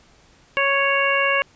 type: harmonic tone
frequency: 554.4 Hz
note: C#5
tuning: in tune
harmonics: 1 / 2 / 3 / 4 / 5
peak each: -23 / -23 / -23 / -23 / -23 dBFS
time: 0.57-1.42 s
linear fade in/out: 0 ms
effects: pink hiss -54 dBFS RMS until 1.55 s + resampled to 16000 Hz